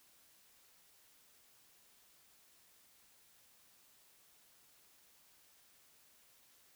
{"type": "silence", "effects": ["white hiss -67 dBFS RMS until 6.75 s"]}